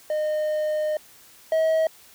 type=tone pair in turn; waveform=triangle; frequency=612 / 639.6 Hz; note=D#5 / D#5; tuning=-29 / +48 cents; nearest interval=minor second; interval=77 cents; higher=second; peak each=-20 / -16 dBFS; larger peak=second; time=0.1-0.97 / 1.52-1.87 s; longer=first; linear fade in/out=2 ms; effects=white hiss -51 dBFS RMS until 2.14 s